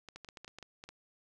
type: clicks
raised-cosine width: 0.2 ms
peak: -30 dBFS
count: 11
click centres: 0.087 / 0.16 / 0.247 / 0.288 / 0.372 / 0.446 / 0.479 / 0.586 / 0.627 / 0.839 / 0.89 s
effects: none